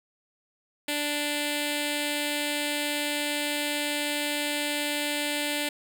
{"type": "tone with notch filter", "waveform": "5% pulse", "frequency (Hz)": 293.7, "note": "D4", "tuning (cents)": 0, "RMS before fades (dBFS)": -29, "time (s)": [0.88, 5.69], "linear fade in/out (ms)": 5, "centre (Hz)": 1200, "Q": 1.1, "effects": []}